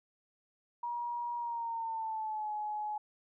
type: tone with pitch glide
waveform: sine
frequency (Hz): 954 to 845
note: A#5 to G#5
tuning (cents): +40 to +30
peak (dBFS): -34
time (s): 0.83-2.98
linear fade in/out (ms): 5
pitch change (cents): -210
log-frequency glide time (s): 1.37-2.52
effects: none